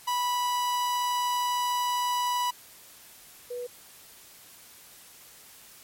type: tone pair in turn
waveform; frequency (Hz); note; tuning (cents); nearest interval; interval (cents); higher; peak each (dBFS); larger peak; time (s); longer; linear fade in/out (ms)
45% pulse / sine; 983 / 488.5; B5 / B4; -8 / -19; octave; 1211; first; -25 / -32; first; 0.07-2.51 / 3.5-3.67; first; 10
effects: white hiss -51 dBFS RMS until 5.83 s + MP3 64 kbps